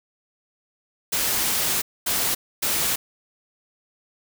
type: noise bursts at uneven times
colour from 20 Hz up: white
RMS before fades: -23 dBFS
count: 3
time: 1.12-1.82 / 2.06-2.35 / 2.62-2.96 s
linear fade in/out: 10 ms
effects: none